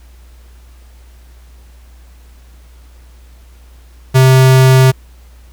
square tone, 130.81 Hz, C3, in tune, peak -5 dBFS, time 4.14-4.92 s, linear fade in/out 20 ms, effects added 60 Hz sine -37 dBFS peak until 5.52 s + pink hiss -50 dBFS RMS until 5.52 s

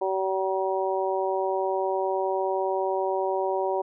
harmonic tone, 190.5 Hz, G3, 49 cents flat, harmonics 2 / 3 / 4 / 5, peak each -27 / -29 / -30 / -31 dBFS, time 0.01-3.82 s, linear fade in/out 10 ms, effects none

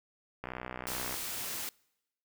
click train, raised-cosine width 0.5 ms, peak -23 dBFS, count 45, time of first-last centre 0.44-1.142 s, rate 62.7 Hz
white noise, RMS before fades -38 dBFS, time 0.87-1.69 s, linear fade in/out 0 ms
effects noise-tail reverb RT60 0.9 s tail -26 dB re dry

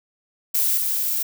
violet noise with level steps, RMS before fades -20 / -23 dBFS, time 0.54-1.23 s, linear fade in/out 10 ms, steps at 0.77 s, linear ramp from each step 10 ms, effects none

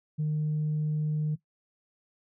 sine tone, 152.5 Hz, D#3, 34 cents flat, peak -24 dBFS, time 0.18-1.36 s, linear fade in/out 20 ms, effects noise-tail reverb RT60 0.1 s tail -17 dB re dry + tanh soft clip ceiling -23 dBFS

